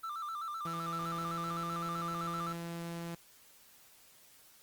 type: tone with vibrato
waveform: triangle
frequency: 1258 Hz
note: D#6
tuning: 19 cents sharp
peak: -35 dBFS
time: 0.03-2.53 s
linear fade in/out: 10 ms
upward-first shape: square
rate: 7.8 Hz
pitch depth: 93 cents each way
type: tone with pitch glide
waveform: sawtooth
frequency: 166.6 to 169.12 Hz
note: E3 to E3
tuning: +19 to +45 cents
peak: -35 dBFS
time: 0.65-3.15 s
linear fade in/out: 5 ms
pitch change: +26 cents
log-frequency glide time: 0.82-1.76 s
effects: white hiss -61 dBFS RMS until 4.62 s + Opus 24 kbps